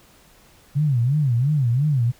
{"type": "tone with vibrato", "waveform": "sine", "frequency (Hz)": 133.8, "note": "C3", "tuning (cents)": 39, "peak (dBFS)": -16, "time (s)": [0.75, 2.12], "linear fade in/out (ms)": 20, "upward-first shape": "sine", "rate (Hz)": 2.9, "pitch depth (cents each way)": 240, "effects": ["pink hiss -53 dBFS RMS until 2.19 s"]}